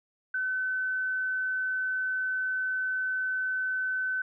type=tone; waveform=sine; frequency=1518 Hz; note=F#6; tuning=44 cents sharp; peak=-27 dBFS; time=0.34-4.22 s; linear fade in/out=5 ms; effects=none